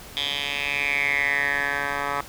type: tone with band-pass filter sweep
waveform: 10% pulse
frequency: 142.1 Hz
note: C#3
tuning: 43 cents sharp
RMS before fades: -25 dBFS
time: 0.17-2.21 s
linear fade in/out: 0 ms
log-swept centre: 3300 to 1300 Hz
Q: 6.9
effects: pink hiss -42 dBFS RMS until 2.28 s